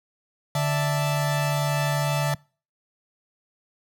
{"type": "tone with pitch glide", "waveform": "sine", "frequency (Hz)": [145.6, 144.43], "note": ["D3", "D3"], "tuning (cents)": [-15, -29], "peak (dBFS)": -23, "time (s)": [0.55, 2.35], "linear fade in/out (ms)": 5, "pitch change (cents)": -14, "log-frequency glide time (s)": [1.01, 1.96]}
{"type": "chord", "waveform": "sawtooth", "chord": "D suspended second", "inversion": "none", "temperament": "equal", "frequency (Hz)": [587.3, 659.3, 880], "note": ["D5", "E5", "A5"], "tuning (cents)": [0, 0, 0], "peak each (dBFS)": [-27, -25, -26], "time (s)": [0.55, 2.34], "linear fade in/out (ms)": 2}
{"effects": ["noise-tail reverb RT60 0.4 s tail -26 dB re dry"]}